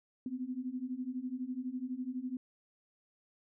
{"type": "beating tone pair", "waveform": "sine", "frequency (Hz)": [246.9, 258.9], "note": ["B3", "C4"], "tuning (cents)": [0, -18], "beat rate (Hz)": 12, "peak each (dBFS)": [-40, -38], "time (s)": [0.26, 2.37], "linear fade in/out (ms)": 2, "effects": []}